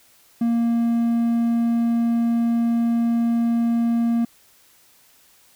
triangle tone, 233.1 Hz, A#3, in tune, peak -15 dBFS, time 0.41-4.25 s, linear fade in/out 5 ms, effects white hiss -55 dBFS RMS until 5.55 s

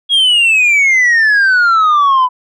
sine exponential sweep, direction down, 3327 to 991 Hz, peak -4 dBFS, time 0.09-2.29 s, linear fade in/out 50 ms, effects tanh soft clip ceiling -6 dBFS

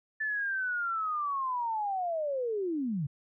sine linear sweep, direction down, 1760 to 130 Hz, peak -29 dBFS, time 0.2-3.07 s, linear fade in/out 10 ms, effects none

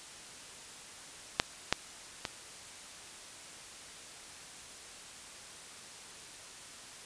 clicks, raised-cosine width 0.2 ms, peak -6 / -7 / -16 dBFS, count 3, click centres 1.399 / 1.726 / 2.252 s, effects white hiss -49 dBFS RMS until 7.05 s + resampled to 22050 Hz

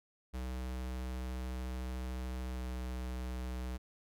square tone with pitch glide, 63.3 to 62.68 Hz, B1 to B1, +43 to +26 cents, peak -38 dBFS, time 0.33-3.78 s, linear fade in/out 20 ms, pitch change -17 cents, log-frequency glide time 2.52-2.62 s, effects none

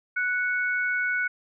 sine tone pair together, 1480 / 2217 Hz, F#6 / C#7, 0 / 0 cents, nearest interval perfect fifth, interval 700 cents, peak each -24 / -30 dBFS, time 0.16-1.28 s, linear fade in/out 10 ms, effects none

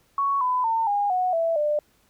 sine tone with pitch steps, 1113 / 1003.1 / 904 / 814.8 / 734.3 / 661.8 / 596.4 Hz, C#6 / B5 / A5 / G#5 / F#5 / E5 / D5, +7 / +27 / +47 / -33 / -13 / +7 / +27 cents, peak -20 dBFS, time 0.18-1.79 s, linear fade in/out 2 ms, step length 230 ms, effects pink hiss -63 dBFS RMS until 2.09 s

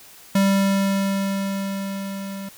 square tone with level ramp, 196 Hz, G3, in tune, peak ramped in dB -15 to -31 dBFS, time 0.35-2.49 s, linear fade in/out 5 ms, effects white hiss -46 dBFS RMS until 2.57 s

